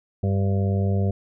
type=harmonic tone; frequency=98 Hz; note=G2; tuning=in tune; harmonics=1 / 2 / 4 / 5 / 6 / 7; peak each=-20 / -26 / -32 / -34 / -36 / -37 dBFS; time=0.23-1.11 s; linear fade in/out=5 ms; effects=none